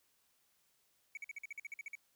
triangle tone bursts, 2253 Hz, C#7, 28 cents sharp, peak -40 dBFS, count 12, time 1.15-1.953 s, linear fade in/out 2 ms, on 22 ms, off 49 ms, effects white hiss -75 dBFS RMS until 2.15 s

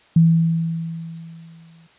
sine tone with exponential decay, 164.81 Hz, E3, in tune, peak -8 dBFS, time 0.16-1.87 s, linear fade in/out 5 ms, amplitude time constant 370 ms, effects white hiss -53 dBFS RMS until 1.98 s + resampled to 8000 Hz

